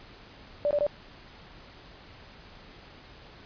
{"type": "tone bursts", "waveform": "sine", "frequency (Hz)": 585, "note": "D5", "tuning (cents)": -7, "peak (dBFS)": -22, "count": 3, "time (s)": [0.65, 0.866], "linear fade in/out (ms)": 0, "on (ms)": 58, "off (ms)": 21, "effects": ["pink hiss -50 dBFS RMS until 3.45 s", "resampled to 11025 Hz"]}